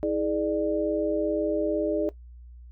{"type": "tone cluster", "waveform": "sine", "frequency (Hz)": [321.8, 419.6, 594], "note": ["E4", "G#4", "D5"], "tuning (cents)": [-42, 18, 20], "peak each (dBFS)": [-27, -28, -27], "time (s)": [0.03, 2.09], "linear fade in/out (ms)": 0, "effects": ["noise-tail reverb RT60 0.1 s tail -17 dB re dry", "added 60 Hz sine -43 dBFS peak until 2.71 s"]}